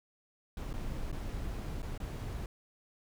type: noise with dropouts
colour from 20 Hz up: brown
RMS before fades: -38 dBFS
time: 0.57-2.46 s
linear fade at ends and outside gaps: 2 ms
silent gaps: 0.73-0.738 / 1.116-1.126 / 1.821-1.828 / 1.978-2.001 s
effects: none